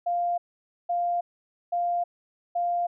sine tone bursts, 698.5 Hz, F5, in tune, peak -23 dBFS, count 4, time 0.06-2.87 s, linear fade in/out 10 ms, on 320 ms, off 510 ms, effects none

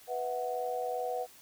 sine chord, B suspended fourth, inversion none, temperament just, 493.9 / 658.5 / 740.8 Hz, B4 / E5 / F#5, 0 / -2 / +2 cents, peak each -35 / -39 / -35 dBFS, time 0.07-1.27 s, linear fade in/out 50 ms, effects white hiss -56 dBFS RMS until 1.41 s

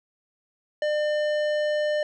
triangle tone with tanh clipping, 600 Hz, D5, 37 cents sharp, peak -24 dBFS, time 0.82-2.03 s, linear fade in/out 2 ms, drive 18 dB, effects none

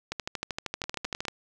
two click trains, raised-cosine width 0.2 ms, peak -16 / -14 dBFS, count 5 / 16, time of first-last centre 0.84-1.252 / 0.12-1.283 s, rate 9.7 / 12.9 Hz, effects none

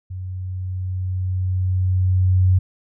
sine tone with level ramp, 92.5 Hz, F#2, in tune, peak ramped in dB -27 to -11 dBFS, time 0.1-2.59 s, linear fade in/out 10 ms, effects none

